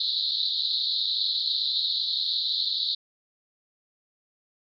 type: band-pass noise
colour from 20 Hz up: white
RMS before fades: -27 dBFS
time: 0-2.95 s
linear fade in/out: 5 ms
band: 3700 to 4300 Hz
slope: 96 dB/octave
effects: none